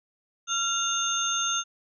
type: tone cluster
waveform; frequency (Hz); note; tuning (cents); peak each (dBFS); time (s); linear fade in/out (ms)
sine; 1373 / 2805 / 3593 / 6360; F6 / F7 / A7 / G8; -30 / +7 / +36 / +24; -29 / -34 / -31 / -28; 0.47-1.64; 50
effects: none